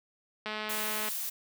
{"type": "click train", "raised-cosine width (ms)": 0.3, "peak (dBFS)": -20, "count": 135, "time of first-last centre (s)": [0.46, 1.086], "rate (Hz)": 214}
{"type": "noise", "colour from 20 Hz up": "blue", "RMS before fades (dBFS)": -35, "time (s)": [0.69, 1.3], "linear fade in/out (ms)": 10}
{"effects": ["high-pass 150 Hz 12 dB/octave"]}